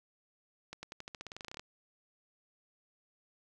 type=accelerating click train; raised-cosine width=0.2 ms; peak=-26 dBFS; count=17; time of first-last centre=0.73-1.595 s; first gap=100 ms; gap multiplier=0.91; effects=none